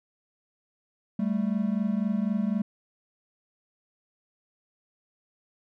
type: tone pair together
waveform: triangle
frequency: 196.02 / 220 Hz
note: G3 / A3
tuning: 0 / 0 cents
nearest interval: major second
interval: 200 cents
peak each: -25 / -25 dBFS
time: 1.19-2.62 s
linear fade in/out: 5 ms
effects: none